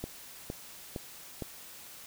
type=click train; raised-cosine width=2 ms; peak=-22 dBFS; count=4; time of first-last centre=0.04-1.422 s; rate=2.17 Hz; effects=white hiss -49 dBFS RMS until 2.06 s